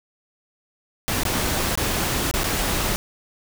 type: noise with dropouts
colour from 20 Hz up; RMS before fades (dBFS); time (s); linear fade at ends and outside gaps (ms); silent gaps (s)
pink; -23; 1.08-2.96; 0; 1.234-1.252 / 1.754-1.775 / 2.312-2.339 / 2.434-2.441
effects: none